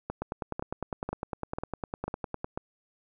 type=two click trains; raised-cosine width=1 ms; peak=-18 / -18 dBFS; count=6 / 23; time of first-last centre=0.1-2.575 / 0.22-2.444 s; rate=2.02 / 9.89 Hz; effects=none